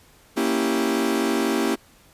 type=chord; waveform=40% pulse; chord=A# diminished seventh; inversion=none; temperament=equal; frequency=233.1 / 277.2 / 329.6 / 392 Hz; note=A#3 / C#4 / E4 / G4; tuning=0 / 0 / 0 / 0 cents; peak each=-25 dBFS; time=0.36-1.76 s; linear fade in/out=20 ms; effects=pink hiss -54 dBFS RMS until 2.13 s + resampled to 32000 Hz